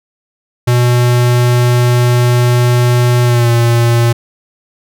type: tone with pitch glide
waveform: square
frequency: 122.2 to 117.83 Hz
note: B2 to A#2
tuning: -18 to +19 cents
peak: -8 dBFS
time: 0.67-4.13 s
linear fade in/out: 10 ms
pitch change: -63 cents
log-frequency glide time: 3.24-3.5 s
effects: none